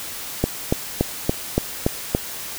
click train, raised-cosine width 2 ms, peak -3 dBFS, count 7, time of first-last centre 0.44-2.149 s, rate 3.51 Hz, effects white hiss -32 dBFS RMS until 2.58 s

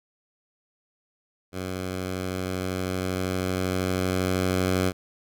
10% pulse tone with level ramp, 92.7 Hz, F#2, 4 cents sharp, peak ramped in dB -22 to -13 dBFS, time 1.52-4.93 s, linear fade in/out 50 ms, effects none

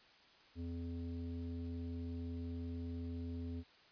square tone with low-pass filter, 84.8 Hz, E2, 50 cents sharp, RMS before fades -43 dBFS, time 0.55-3.64 s, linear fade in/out 50 ms, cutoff 320 Hz, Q 4.3, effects white hiss -64 dBFS RMS until 3.91 s + resampled to 11025 Hz

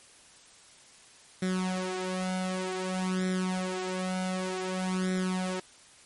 sawtooth tone with flanger, 185.4 Hz, F#3, 4 cents sharp, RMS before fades -31 dBFS, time 1.42-5.6 s, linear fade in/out 5 ms, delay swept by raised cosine 0.53 to 4.03 ms, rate 0.54 Hz, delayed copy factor +0.8, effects white hiss -55 dBFS RMS until 6.05 s + MP3 48 kbps

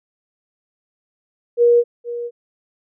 sine tone with echo, 476.2 Hz, A#4, 37 cents sharp, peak -9 dBFS, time 1.57-1.84 s, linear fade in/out 50 ms, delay 470 ms, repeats 1, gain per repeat -14 dB, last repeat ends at 2.31 s, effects none

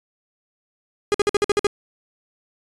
45% pulse tone bursts, 410.1 Hz, G#4, 22 cents flat, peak -15 dBFS, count 8, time 1.12-1.668 s, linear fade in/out 0 ms, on 23 ms, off 52 ms, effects resampled to 22050 Hz

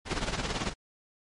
pink noise with tremolo, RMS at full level -28 dBFS, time 0.05-0.74 s, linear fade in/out 50 ms, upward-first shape triangle, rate 18 Hz, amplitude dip 75%, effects low-pass 6000 Hz 12 dB/octave + MP3 48 kbps

